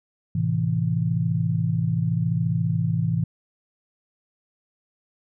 sine chord, A minor, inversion none, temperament equal, 110 / 130.81 / 164.81 Hz, A2 / C3 / E3, 0 / 0 / 0 cents, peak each -25 / -26 / -23 dBFS, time 0.35-3.24 s, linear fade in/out 5 ms, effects none

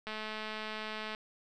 click train, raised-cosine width 0.3 ms, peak -24 dBFS, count 234, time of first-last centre 0.07-1.149 s, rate 216 Hz, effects none

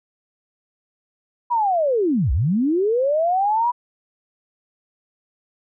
sine linear two-way sweep, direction down then up, 987.8 to 54.3 to 987.8 Hz, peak -16 dBFS, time 1.5-3.72 s, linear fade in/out 20 ms, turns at 2.32 s, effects none

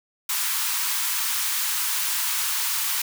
white high-pass noise, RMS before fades -25 dBFS, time 0.29-3.02 s, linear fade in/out 5 ms, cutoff 860 Hz, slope 96 dB/octave, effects none

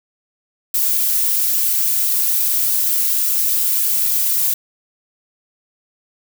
violet noise with flanger, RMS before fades -17 dBFS, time 0.74-4.54 s, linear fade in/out 5 ms, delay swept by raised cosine 1.8 to 3.9 ms, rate 3.6 Hz, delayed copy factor -0.8, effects none

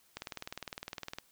click train, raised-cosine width 0.2 ms, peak -22 dBFS, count 21, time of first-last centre 0.17-1.185 s, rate 19.7 Hz, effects white hiss -67 dBFS RMS until 1.31 s

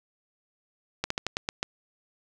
slowing click train, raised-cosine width 0.2 ms, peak -10 dBFS, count 7, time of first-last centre 1.04-1.629 s, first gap 64 ms, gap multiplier 1.17, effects none

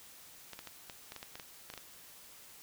clicks, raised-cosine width 0.2 ms, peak -27 dBFS, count 12, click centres 0.533 / 0.591 / 0.673 / 0.898 / 1.121 / 1.163 / 1.229 / 1.355 / 1.398 / 1.701 / 1.738 / 1.777 s, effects white hiss -55 dBFS RMS until 2.62 s

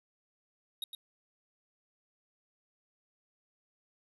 square tone with echo, 3757 Hz, A#7, 13 cents sharp, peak -35 dBFS, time 0.82-0.84 s, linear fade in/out 2 ms, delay 110 ms, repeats 1, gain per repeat -7 dB, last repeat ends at 0.95 s, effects resampled to 32000 Hz + 11-bit

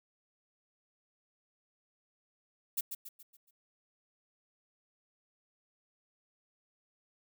violet noise with echo, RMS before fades -32 dBFS, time 2.77-2.81 s, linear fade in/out 10 ms, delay 140 ms, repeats 5, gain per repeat -7 dB, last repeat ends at 3.51 s, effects none

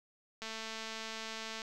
click train, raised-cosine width 0.2 ms, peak -25 dBFS, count 267, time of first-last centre 0.42-1.618 s, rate 222 Hz, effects none

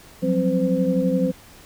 sine tone cluster, 177.8 / 189.6 / 263.4 / 512 Hz, F3 / F#3 / C4 / C5, +31 / +43 / +12 / -38 cents, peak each -23 dBFS, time 0.22-1.32 s, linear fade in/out 20 ms, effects pink hiss -47 dBFS RMS until 1.65 s

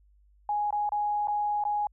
sine tone with dropouts, 831 Hz, G#5, 1 cent sharp, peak -25 dBFS, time 0.49-1.87 s, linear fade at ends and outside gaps 2 ms, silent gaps 0.707-0.726 / 0.892-0.92 / 1.273-1.282 / 1.639-1.651 s, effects added 50 Hz sine -58 dBFS peak until 1.92 s

